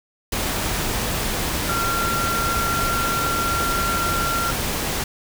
sine tone in noise, 1374 Hz, F6, 29 cents flat, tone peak -22 dBFS, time 1.69-4.51 s, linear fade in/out 5 ms, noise pink, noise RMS -24 dBFS, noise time 0.32-5.04 s, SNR -1 dB, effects none

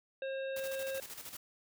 harmonic tone, 536 Hz, C5, 42 cents sharp, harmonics 1 / 3 / 5 / 7, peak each -36 / -46 / -50 / -53 dBFS, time 0.22-1 s, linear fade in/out 2 ms
white noise with tremolo, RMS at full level -45 dBFS, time 0.56-1.37 s, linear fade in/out 5 ms, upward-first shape square, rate 13 Hz, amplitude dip 60%
effects none

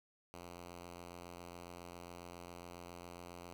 5% pulse tone, 87.31 Hz, F2, in tune, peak -38 dBFS, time 0.34-3.53 s, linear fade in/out 0 ms, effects none

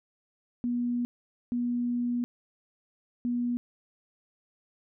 sine tone bursts at uneven times, 242 Hz, B3, 35 cents flat, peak -26 dBFS, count 3, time 0.64-1.05 / 1.52-2.24 / 3.25-3.57 s, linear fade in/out 0 ms, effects none

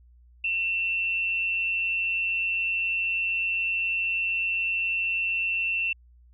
sine tone with amplitude modulation, 2696 Hz, E7, 38 cents sharp, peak -22 dBFS, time 0.44-5.93 s, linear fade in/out 5 ms, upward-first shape sine, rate 187 Hz, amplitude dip 40%, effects added 60 Hz sine -52 dBFS peak until 6.33 s

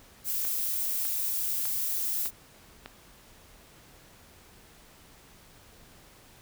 violet noise, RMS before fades -30 dBFS, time 0.24-2.31 s, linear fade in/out 50 ms
click train, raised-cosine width 0.3 ms, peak -24 dBFS, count 5, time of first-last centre 0.45-2.86 s, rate 1.66 Hz
effects pink hiss -55 dBFS RMS until 6.41 s

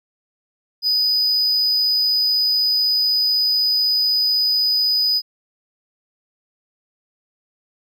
triangle tone, 4978 Hz, D#8, in tune, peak -14 dBFS, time 0.82-5.22 s, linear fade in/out 50 ms, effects none

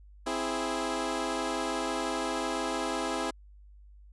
15% pulse chord, C augmented, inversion none, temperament equal, 261.6 / 329.6 / 415.3 Hz, C4 / E4 / G#4, 0 / 0 / 0 cents, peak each -28 / -27 / -29 dBFS, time 0.26-3.31 s, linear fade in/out 10 ms, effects added 50 Hz sine -50 dBFS peak until 4.12 s + resampled to 24000 Hz

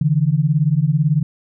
sine beating tone pair, 142.1 / 160.1 Hz, C#3 / D#3, +43 / +50 cents, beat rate 18 Hz, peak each -16 dBFS, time 0.01-1.23 s, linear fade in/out 5 ms, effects none

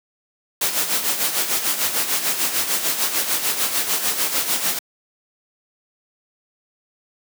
white noise with tremolo, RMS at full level -19 dBFS, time 0.61-4.79 s, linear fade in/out 5 ms, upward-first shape sine, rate 6.7 Hz, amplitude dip 60%, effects high-pass 200 Hz 12 dB/octave

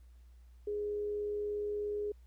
sine tone with amplitude modulation, 415.3 Hz, G#4, in tune, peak -32 dBFS, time 0.67-2.12 s, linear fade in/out 5 ms, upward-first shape sine, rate 96.9 Hz, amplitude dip 25%, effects added 60 Hz sine -54 dBFS peak until 2.26 s + pink hiss -75 dBFS RMS until 2.26 s

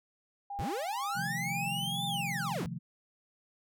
sine tone with tremolo, 805 Hz, G5, 46 cents sharp, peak -35 dBFS, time 0.5-2.53 s, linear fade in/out 5 ms, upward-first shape sine, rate 2 Hz, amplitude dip 50%
45% pulse linear two-way sweep, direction up then down, 53.4 to 3610 to 53.4 Hz, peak -34 dBFS, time 0.59-2.66 s, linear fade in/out 0 ms, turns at 2.06 s
sine chord, F dominant seventh, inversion second, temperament equal, 130.81 / 155.56 / 174.61 / 220 Hz, C3 / Eb3 / F3 / A3, 0 / 0 / 0 / 0 cents, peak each -41 / -42 / -39 / -45 dBFS, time 1.15-2.79 s, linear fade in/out 20 ms
effects none

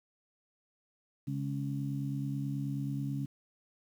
harmonic tone, 69.3 Hz, C#2, in tune, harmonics 2 / 3 / 4, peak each -34 / -41 / -38 dBFS, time 1.27-3.26 s, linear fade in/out 10 ms, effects 10-bit

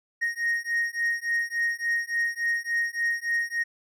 triangle beating tone pair, 1864.7 / 1868.2 Hz, A#6 / A#6, 0 / +3 cents, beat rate 3.5 Hz, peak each -26 dBFS, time 0.21-3.64 s, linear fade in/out 20 ms, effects none

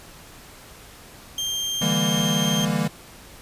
30% pulse tone, 3178 Hz, G7, 23 cents sharp, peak -21 dBFS, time 1.38-2.65 s, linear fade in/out 2 ms
square chord, E half-diminished seventh, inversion third, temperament equal with one note detuned, 146.83 / 164.81 / 200.5 / 233.1 Hz, D3 / E3 / G3 / Bb3, 0 / 0 / +39 / 0 cents, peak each -30 / -26 / -26 / -28 dBFS, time 1.81-2.88 s, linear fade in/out 10 ms
effects pink hiss -45 dBFS RMS until 3.41 s + resampled to 32000 Hz

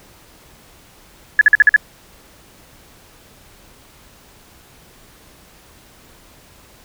sine tone bursts, 1703 Hz, G#6, 43 cents sharp, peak -4 dBFS, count 6, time 1.39-1.762 s, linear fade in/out 2 ms, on 22 ms, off 48 ms, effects pink hiss -47 dBFS RMS until 6.84 s

